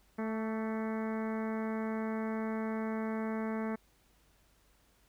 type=harmonic tone with a mistuned harmonic; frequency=220.3 Hz; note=A3; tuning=2 cents sharp; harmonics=1 / 2 / 3 / 4 / 5 / 6 / 7 / 8 / 9 / 10; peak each=-34 / -40 / -44 / -46 / -48 / -50 / -51 / -52 / -53 / -54 dBFS; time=0.18-3.76 s; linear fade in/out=10 ms; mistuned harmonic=5; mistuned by=+28 cents; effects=added 50 Hz sine -69 dBFS peak until 5.08 s + pink hiss -69 dBFS RMS until 5.08 s